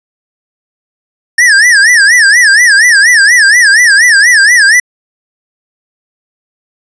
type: tone with vibrato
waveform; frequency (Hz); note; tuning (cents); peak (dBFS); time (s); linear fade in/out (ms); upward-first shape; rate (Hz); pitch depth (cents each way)
square; 1772; A6; +12; -3; 1.38-4.8; 5; sine; 4.2; 200
effects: resampled to 22050 Hz